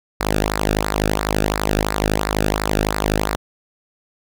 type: tone with flanger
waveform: sawtooth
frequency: 51.91 Hz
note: G#1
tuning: in tune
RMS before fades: -20 dBFS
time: 0.2-3.36 s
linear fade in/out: 10 ms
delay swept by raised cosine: 0.31 to 0.99 ms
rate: 2.9 Hz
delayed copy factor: -0.8
effects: none